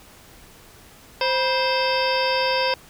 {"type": "harmonic tone with a mistuned harmonic", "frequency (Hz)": 523.3, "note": "C5", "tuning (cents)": 0, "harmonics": [1, 2, 3, 4, 5, 6, 7, 9, 10], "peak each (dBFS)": [-23, -24, -30, -32, -28, -32, -33, -30, -31], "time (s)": [1.21, 2.74], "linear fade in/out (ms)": 2, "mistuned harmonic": 2, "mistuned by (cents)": -130, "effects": ["pink hiss -48 dBFS RMS until 2.89 s"]}